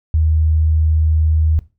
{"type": "tone", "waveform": "sine", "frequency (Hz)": 78.6, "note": "D#2", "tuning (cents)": 18, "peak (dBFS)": -11, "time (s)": [0.14, 1.59], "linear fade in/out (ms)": 0, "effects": ["noise-tail reverb RT60 0.3 s tail -18 dB re dry"]}